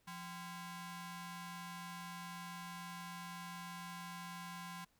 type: ring-modulated tone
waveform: sawtooth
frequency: 603 Hz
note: D5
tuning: 46 cents sharp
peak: -39 dBFS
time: 0.07-4.85 s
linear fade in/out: 10 ms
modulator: 428 Hz
effects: pink hiss -75 dBFS RMS until 4.99 s